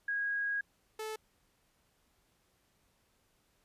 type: tone pair in turn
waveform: sine / sawtooth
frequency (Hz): 1644 / 435.4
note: G#6 / A4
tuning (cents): -18 / -18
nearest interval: octave + major seventh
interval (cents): 2300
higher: first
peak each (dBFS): -31 / -34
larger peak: first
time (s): 0.08-0.61 / 0.99-1.16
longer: first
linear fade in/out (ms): 5
effects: pink hiss -73 dBFS RMS until 3.64 s + resampled to 32000 Hz